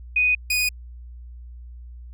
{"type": "tone pair in turn", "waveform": ["sine", "sawtooth"], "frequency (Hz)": [2489, 2478], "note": ["D#7", "D#7"], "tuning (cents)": [0, -8], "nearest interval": "unison", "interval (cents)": 8, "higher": "first", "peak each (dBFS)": -16, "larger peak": "neither", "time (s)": [[0.16, 0.35], [0.5, 0.69]], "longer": "neither", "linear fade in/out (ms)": 5, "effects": ["added 60 Hz sine -37 dBFS peak until 2.13 s"]}